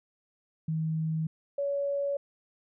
sine tone pair in turn, 159.1 / 563.7 Hz, D#3 / C#5, +39 / +29 cents, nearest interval octave + minor seventh, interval 2190 cents, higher second, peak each -27 dBFS, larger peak neither, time 0.68-1.27 / 1.58-2.17 s, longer neither, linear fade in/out 5 ms, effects none

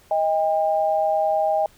sine tone pair together, 630 / 801.1 Hz, D#5 / G5, +21 / +37 cents, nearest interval major third, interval 416 cents, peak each -20 / -21 dBFS, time 0.11-1.66 s, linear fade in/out 2 ms, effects pink hiss -54 dBFS RMS until 1.77 s

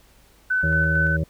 sine tone with tremolo, 1509 Hz, F#6, 34 cents sharp, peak -18 dBFS, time 0.5-1.17 s, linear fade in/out 10 ms, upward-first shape square, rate 4.4 Hz, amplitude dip 25%
harmonic tone, 80 Hz, D#2, 49 cents sharp, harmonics 1 / 2 / 4 / 5 / 6 / 7, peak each -24 / -23 / -36 / -38 / -41 / -32 dBFS, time 0.63-1.24 s, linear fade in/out 5 ms
effects added 50 Hz sine -56 dBFS peak until 1.29 s + pink hiss -56 dBFS RMS until 1.29 s

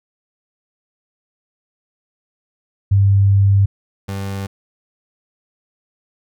sine / 30% pulse tone pair in turn, 99 / 98.09 Hz, G2 / G2, +18 / +2 cents, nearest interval unison, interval 16 cents, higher first, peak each -9 / -20 dBFS, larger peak first, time 2.91-3.66 / 4.08-4.47 s, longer first, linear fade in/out 10 ms, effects none

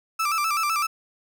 35% pulse tone with vibrato, 1244.5 Hz, D#6, in tune, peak -20 dBFS, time 0.19-0.87 s, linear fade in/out 10 ms, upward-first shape square, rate 7.9 Hz, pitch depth 92 cents each way, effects none

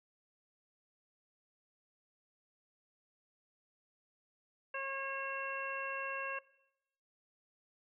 harmonic tone, 543 Hz, C#5, 36 cents flat, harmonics 1 / 2 / 3 / 4 / 5, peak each -43 / -43 / -42 / -51 / -43 dBFS, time 4.74-6.39 s, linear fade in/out 5 ms, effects noise-tail reverb RT60 0.8 s tail -19 dB re dry

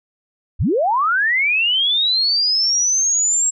sine linear sweep, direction up, 34.4 to 7630 Hz, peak -14 dBFS, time 0.59-3.51 s, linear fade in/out 20 ms, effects none

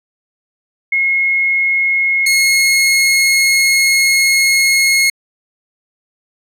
sine / sawtooth tone pair in turn, 2163 / 2163 Hz, C#7 / C#7, -43 / -43 cents, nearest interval unison, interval 0 cents, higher neither, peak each -11 / -6 dBFS, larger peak second, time 0.92-2.26 / 2.26-5.1 s, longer second, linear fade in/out 5 ms, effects resampled to 32000 Hz

